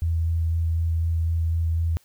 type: tone with vibrato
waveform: sine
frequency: 82.41 Hz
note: E2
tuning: in tune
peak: -20 dBFS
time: 0.02-1.97 s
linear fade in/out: 0 ms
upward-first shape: square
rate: 4 Hz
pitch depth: 10 cents each way
effects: white hiss -60 dBFS RMS until 2.04 s